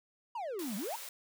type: exponential two-way sweep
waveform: triangle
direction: down then up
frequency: 990 to 185 to 990 Hz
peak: -34 dBFS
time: 0.35-0.96 s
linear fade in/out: 5 ms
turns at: 0.76 s
type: high-pass noise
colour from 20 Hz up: white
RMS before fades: -45 dBFS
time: 0.59-1.09 s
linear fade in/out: 2 ms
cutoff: 440 Hz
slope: 48 dB/octave
effects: none